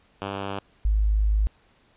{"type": "tone pair in turn", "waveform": ["5% pulse", "sine"], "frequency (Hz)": [98.6, 52.34], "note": ["G2", "G#1"], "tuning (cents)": [11, 14], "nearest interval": "major seventh", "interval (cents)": 1097, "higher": "first", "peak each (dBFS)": -18, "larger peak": "neither", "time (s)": [[0.22, 0.59], [0.85, 1.47]], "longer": "second", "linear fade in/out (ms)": 0, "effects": ["pink hiss -61 dBFS RMS until 1.96 s", "resampled to 8000 Hz"]}